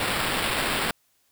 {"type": "noise with sample-and-hold", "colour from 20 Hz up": "blue", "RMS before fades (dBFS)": -26, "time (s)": [0, 0.91], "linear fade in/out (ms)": 2, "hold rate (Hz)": 6300, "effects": ["white hiss -67 dBFS RMS until 1.31 s"]}